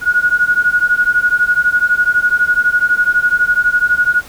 sine beating tone pair, 1446 / 1458 Hz, F#6 / F#6, -40 / -26 cents, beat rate 12 Hz, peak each -13 dBFS, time 0.01-4.23 s, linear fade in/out 50 ms, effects pink hiss -37 dBFS RMS until 4.28 s

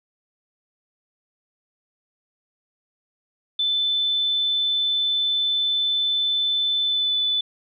sine tone with pitch glide, 3520 to 3490 Hz, A7 to A7, 0 to -15 cents, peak -19 dBFS, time 3.59-7.41 s, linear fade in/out 5 ms, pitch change -15 cents, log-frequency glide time 6.84-7.17 s, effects none

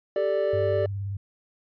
triangle chord, G suspended second, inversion none, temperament equal, 392 / 440 / 587.3 Hz, G4 / A4 / D5, 0 / 0 / 0 cents, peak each -26 / -27 / -22 dBFS, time 0.16-0.86 s, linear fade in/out 2 ms
sine tone with vibrato, 99 Hz, G2, 18 cents sharp, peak -28 dBFS, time 0.53-1.17 s, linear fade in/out 5 ms, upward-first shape triangle, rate 19 Hz, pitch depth 65 cents each way
effects resampled to 11025 Hz

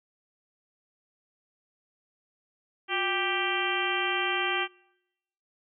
harmonic tone with a mistuned harmonic, 392 Hz, G4, in tune, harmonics 1 / 2 / 3 / 4 / 5 / 6 / 7 / 8, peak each -34 / -34 / -34 / -34 / -34 / -34 / -34 / -34 dBFS, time 2.88-4.68 s, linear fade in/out 50 ms, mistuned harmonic 1, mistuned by -140 cents, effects noise-tail reverb RT60 0.9 s tail -26 dB re dry

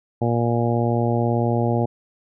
harmonic tone, 118.1 Hz, A#2, 23 cents sharp, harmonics 1 / 2 / 3 / 4 / 5 / 6 / 7, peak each -21 / -24 / -26 / -27 / -28 / -29 / -29 dBFS, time 0.21-1.86 s, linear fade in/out 10 ms, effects none

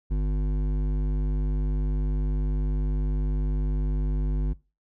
triangle tone with hard clipping, 50 Hz, G1, 35 cents sharp, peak -24 dBFS, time 0.1-4.54 s, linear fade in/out 20 ms, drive 16 dB, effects noise-tail reverb RT60 0.3 s tail -21 dB re dry

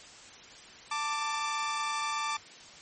sawtooth tone pair together, 888.7 / 1174.7 Hz, A5 / D6, +17 / 0 cents, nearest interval perfect fourth, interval 483 cents, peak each -31 / -28 dBFS, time 0.91-2.37 s, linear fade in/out 5 ms, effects white hiss -50 dBFS RMS until 2.81 s + MP3 32 kbps

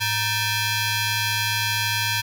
10% pulse ring-modulated tone, 830.6 Hz, G#5, in tune, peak -10 dBFS, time 0-2.22 s, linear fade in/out 20 ms, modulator 724 Hz, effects none

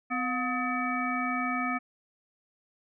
harmonic tone with a mistuned harmonic, 253.3 Hz, B3, 44 cents sharp, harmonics 1 / 3 / 5 / 7 / 9, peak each -32 / -35 / -32 / -38 / -34 dBFS, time 0.1-1.79 s, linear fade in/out 20 ms, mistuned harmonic 3, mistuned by -95 cents, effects none

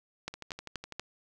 two click trains, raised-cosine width 0.2 ms, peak -24 / -18 dBFS, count 8 / 4, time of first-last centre 0.34-0.923 / 0.28-0.996 s, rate 12 / 4.19 Hz, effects none

